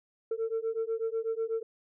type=beating tone pair; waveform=sine; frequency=446.7 / 454.8 Hz; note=A4 / A#4; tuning=+26 / -43 cents; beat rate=8.1 Hz; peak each=-31 dBFS; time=0.31-1.63 s; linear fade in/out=5 ms; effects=tanh soft clip ceiling -25 dBFS